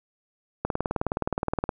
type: click train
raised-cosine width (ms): 1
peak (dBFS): -11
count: 21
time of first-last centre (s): 0.65-1.692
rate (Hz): 19.2
effects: none